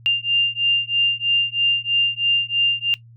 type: beating tone pair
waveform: sine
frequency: 2794 / 2797.1 Hz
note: F7 / F7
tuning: 0 / +2 cents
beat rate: 3.1 Hz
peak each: -19 dBFS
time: 0.06-2.94 s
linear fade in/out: 0 ms
effects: noise-tail reverb RT60 0.1 s tail -18 dB re dry + added 116 Hz sine -43 dBFS peak until 3.16 s